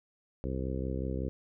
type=harmonic tone; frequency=65.4 Hz; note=C2; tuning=in tune; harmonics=1 / 2 / 3 / 4 / 5 / 6 / 7 / 8; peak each=-35 / -38 / -40 / -41 / -42 / -43 / -43 / -44 dBFS; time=0.44-1.29 s; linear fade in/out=0 ms; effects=none